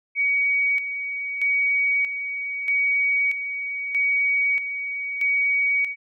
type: tone with tremolo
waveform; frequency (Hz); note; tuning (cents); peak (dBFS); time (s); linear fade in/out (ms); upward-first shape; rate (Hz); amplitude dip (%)
sine; 2256; C#7; +30; -18; 0.15-5.96; 50; square; 0.79; 60
effects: none